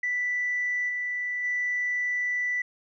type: tone with level steps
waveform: sine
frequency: 1975.5 Hz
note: B6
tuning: in tune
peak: -24 / -27 / -24 dBFS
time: 0.03-2.62 s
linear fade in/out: 5 ms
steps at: 0.88 / 1.43 s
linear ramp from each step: 20 ms
effects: tanh soft clip ceiling -20 dBFS